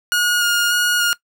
sawtooth tone with vibrato, 1433 Hz, F6, 44 cents sharp, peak -11 dBFS, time 0.12-1.13 s, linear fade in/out 0 ms, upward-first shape square, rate 1.7 Hz, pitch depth 12 cents each way, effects noise-tail reverb RT60 0.1 s tail -20 dB re dry

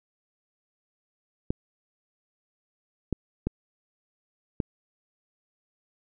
clicks, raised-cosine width 3 ms, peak -13 dBFS, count 4, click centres 1.505 / 3.127 / 3.47 / 4.602 s, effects none

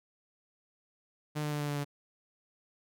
sawtooth tone with pitch steps, 150.6 / 149.21 / 147.84 / 146.48 / 145.13 / 143.8 Hz, D3 / D3 / D3 / D3 / D3 / D3, +44 / +28 / +12 / -4 / -20 / -36 cents, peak -28 dBFS, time 1.35-1.848 s, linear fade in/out 20 ms, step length 83 ms, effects none

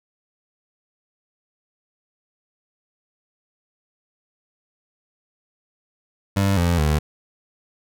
25% pulse tone with pitch steps, 98.5 / 86.25 / 75.52 Hz, G2 / F2 / D2, +9 / -21 / +49 cents, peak -13 dBFS, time 6.36-6.99 s, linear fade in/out 10 ms, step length 210 ms, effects none

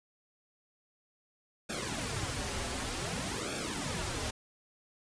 pink noise with flanger, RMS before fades -36 dBFS, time 1.69-4.31 s, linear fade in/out 10 ms, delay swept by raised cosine 1 to 6.5 ms, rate 0.54 Hz, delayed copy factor -0.85, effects resampled to 22050 Hz

